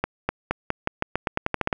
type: accelerating click train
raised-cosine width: 0.5 ms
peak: -7 dBFS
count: 14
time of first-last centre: 0.04-1.728 s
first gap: 250 ms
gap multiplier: 0.88
effects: none